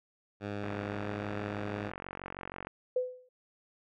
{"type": "tone with pitch glide", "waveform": "10% pulse", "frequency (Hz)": [102.3, 103.37], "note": ["G#2", "G#2"], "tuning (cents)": [-26, -8], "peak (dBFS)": -27, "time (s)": [0.4, 1.92], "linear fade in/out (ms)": 50, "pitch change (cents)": 18, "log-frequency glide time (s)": [0.82, 1.16]}
{"type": "click train", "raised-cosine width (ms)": 0.5, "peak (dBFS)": -24, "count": 95, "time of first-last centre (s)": [0.64, 2.67], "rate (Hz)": 46.3}
{"type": "tone with exponential decay", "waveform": "sine", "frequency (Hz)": 504, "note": "B4", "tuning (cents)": 35, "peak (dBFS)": -24, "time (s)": [2.96, 3.29], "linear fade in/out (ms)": 5, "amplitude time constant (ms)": 70}
{"effects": ["low-pass 3000 Hz 12 dB/octave"]}